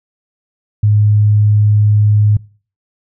sine tone, 105 Hz, G#2, 19 cents sharp, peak -7 dBFS, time 0.83-2.37 s, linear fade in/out 5 ms, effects noise-tail reverb RT60 0.4 s tail -22 dB re dry

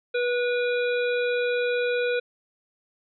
harmonic tone, 487.7 Hz, B4, 22 cents flat, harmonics 1 / 3 / 5 / 7 / 8, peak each -23 / -30 / -33 / -42 / -38 dBFS, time 0.14-2.2 s, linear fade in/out 10 ms, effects none

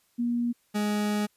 sine / 40% pulse tone pair in turn, 238.7 / 208.6 Hz, A#3 / G#3, +41 / +8 cents, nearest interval major second, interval 233 cents, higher first, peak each -24 dBFS, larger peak neither, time 0.18-0.53 / 0.74-1.27 s, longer second, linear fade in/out 20 ms, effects white hiss -68 dBFS RMS until 1.36 s + resampled to 32000 Hz

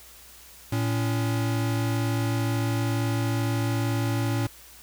square tone pair together, 113.24 / 281.9 Hz, A#2 / C#4, -50 / +29 cents, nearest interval octave + major third, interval 1579 cents, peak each -25 / -31 dBFS, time 0.72-4.47 s, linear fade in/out 5 ms, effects added 60 Hz sine -56 dBFS peak until 4.82 s + white hiss -49 dBFS RMS until 4.82 s

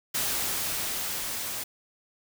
white noise with level ramp, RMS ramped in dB -28 to -34 dBFS, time 0.14-1.64 s, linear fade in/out 10 ms, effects none

